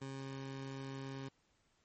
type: tone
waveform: 20% pulse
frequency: 135.2 Hz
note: C#3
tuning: 43 cents flat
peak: -38 dBFS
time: 0.01-1.29 s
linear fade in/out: 10 ms
effects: pink hiss -75 dBFS RMS until 1.84 s + MP3 32 kbps